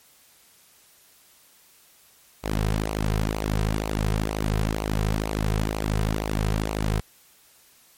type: tone with flanger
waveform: sawtooth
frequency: 52.9 Hz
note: G#1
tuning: 33 cents sharp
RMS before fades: -25 dBFS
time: 2.43-7.01 s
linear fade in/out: 20 ms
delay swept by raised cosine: 0.56 to 3.56 ms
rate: 2.1 Hz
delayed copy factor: -0.65
effects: white hiss -56 dBFS RMS until 7.97 s + MP3 64 kbps